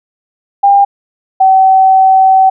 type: tone pair in turn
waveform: sine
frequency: 800 / 763.1 Hz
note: G5 / G5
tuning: +35 / -47 cents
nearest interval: minor second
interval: 82 cents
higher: first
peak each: -3 dBFS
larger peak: neither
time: 0.63-0.85 / 1.4-2.5 s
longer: second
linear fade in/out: 10 ms
effects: none